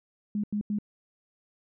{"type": "tone bursts", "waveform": "sine", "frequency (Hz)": 207.7, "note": "G#3", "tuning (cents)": 0, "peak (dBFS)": -26, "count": 3, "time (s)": [0.35, 0.787], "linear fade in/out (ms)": 2, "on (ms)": 87, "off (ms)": 88, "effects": []}